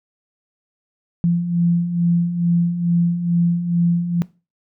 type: beating tone pair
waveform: sine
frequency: 170.1 / 172.4 Hz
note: F3 / F3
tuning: -45 / -22 cents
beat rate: 2.3 Hz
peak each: -23 / -16 dBFS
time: 1.24-4.22 s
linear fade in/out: 0 ms
effects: noise-tail reverb RT60 0.3 s tail -20 dB re dry